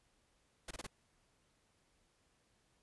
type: noise bursts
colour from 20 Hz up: pink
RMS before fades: -45 dBFS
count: 4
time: 0.68-0.868 s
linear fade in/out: 5 ms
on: 29 ms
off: 24 ms
effects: pink hiss -75 dBFS RMS until 2.82 s + resampled to 24000 Hz